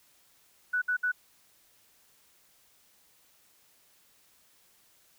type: tone bursts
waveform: sine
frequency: 1482 Hz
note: F#6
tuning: 2 cents sharp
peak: -25 dBFS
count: 3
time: 0.73-1.119 s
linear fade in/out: 10 ms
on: 89 ms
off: 61 ms
effects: white hiss -64 dBFS RMS until 5.18 s